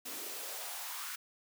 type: noise with high-pass filter sweep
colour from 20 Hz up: white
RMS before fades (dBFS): -42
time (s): 0.05-1.16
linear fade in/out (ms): 10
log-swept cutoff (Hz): 260 to 1400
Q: 2.6
effects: none